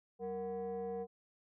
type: tone with frequency modulation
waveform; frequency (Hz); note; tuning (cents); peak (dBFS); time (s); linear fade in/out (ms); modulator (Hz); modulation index
sine; 466.2; A#4; 0; -36; 0.19-1.07; 50; 274; 0.74
effects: tanh soft clip ceiling -34 dBFS